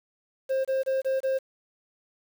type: tone bursts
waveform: triangle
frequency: 531 Hz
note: C5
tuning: 25 cents sharp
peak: -21 dBFS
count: 5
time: 0.49-1.39 s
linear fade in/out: 20 ms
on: 160 ms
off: 25 ms
effects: 8-bit